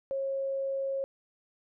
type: tone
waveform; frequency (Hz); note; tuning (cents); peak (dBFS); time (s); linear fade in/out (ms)
sine; 543; C#5; -36; -29; 0.11-1.04; 0
effects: none